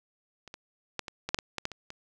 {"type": "clicks", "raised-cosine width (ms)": 0.2, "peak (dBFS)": [-29, -24, -14, -21, -16, -7, -15, -15, -13, -24, -24], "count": 11, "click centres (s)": [0.477, 0.541, 0.993, 1.082, 1.29, 1.345, 1.388, 1.583, 1.654, 1.717, 1.904], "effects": []}